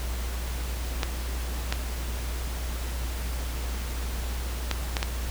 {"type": "clicks", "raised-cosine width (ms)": 0.2, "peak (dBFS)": -8, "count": 5, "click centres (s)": [1.032, 1.725, 4.713, 4.968, 5.029], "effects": ["added 60 Hz sine -29 dBFS peak until 5.3 s", "pink hiss -38 dBFS RMS until 5.3 s"]}